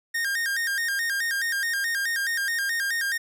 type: tone with vibrato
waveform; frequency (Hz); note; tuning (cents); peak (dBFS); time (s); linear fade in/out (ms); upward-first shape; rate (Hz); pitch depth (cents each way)
45% pulse; 1722; A6; -38; -24; 0.14-3.18; 10; square; 4.7; 120
effects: none